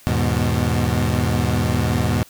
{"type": "chord", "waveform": "25% pulse", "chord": "E major", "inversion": "none", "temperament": "equal with one note detuned", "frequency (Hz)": [80.57, 103.83, 123.47], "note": ["E2", "G#2", "B2"], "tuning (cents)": [-39, 0, 0], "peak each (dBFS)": -18, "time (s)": [0.07, 2.23], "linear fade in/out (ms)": 0, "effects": ["white hiss -48 dBFS RMS until 2.29 s"]}